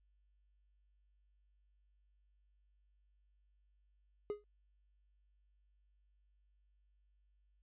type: tone with exponential decay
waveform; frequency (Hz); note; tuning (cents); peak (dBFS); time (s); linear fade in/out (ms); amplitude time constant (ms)
triangle; 415.3; G#4; 0; -31; 4.3-4.44; 0; 30
effects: added 50 Hz sine -70 dBFS peak until 7.62 s + resampled to 8000 Hz